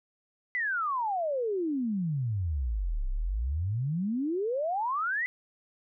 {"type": "exponential two-way sweep", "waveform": "sine", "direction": "down then up", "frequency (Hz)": [2042, 30.87, 2042], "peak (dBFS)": -27, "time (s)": [0.55, 5.26], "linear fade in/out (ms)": 0, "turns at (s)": 3.08, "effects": []}